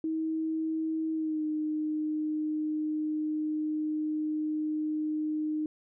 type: tone with pitch glide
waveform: sine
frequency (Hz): 318.7 to 307.1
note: D#4 to D#4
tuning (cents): +42 to -23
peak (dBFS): -28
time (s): 0.04-5.66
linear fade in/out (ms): 2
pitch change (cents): -65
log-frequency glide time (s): 1.13-1.44
effects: none